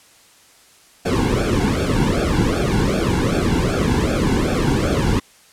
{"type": "noise with flanger", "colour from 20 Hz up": "brown", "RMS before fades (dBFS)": -18, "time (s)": [1.05, 5.2], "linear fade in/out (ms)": 10, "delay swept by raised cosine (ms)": [1, 1.65], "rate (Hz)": 2.6, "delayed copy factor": -0.95, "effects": ["white hiss -50 dBFS RMS until 5.52 s", "low-pass 10000 Hz 12 dB/octave"]}